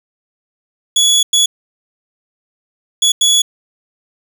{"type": "tone bursts at uneven times", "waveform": "25% pulse", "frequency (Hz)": 3387, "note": "G#7", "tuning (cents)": 33, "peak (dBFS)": -5, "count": 4, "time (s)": [[0.96, 1.23], [1.33, 1.46], [3.02, 3.12], [3.21, 3.42]], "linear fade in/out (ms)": 5, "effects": []}